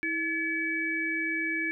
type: tone cluster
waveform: sine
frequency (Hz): 324.4 / 1718 / 2283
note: E4 / A6 / D7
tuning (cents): -28 / -42 / -50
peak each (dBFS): -34 / -32 / -30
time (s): 0.03-1.71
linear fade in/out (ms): 0
effects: none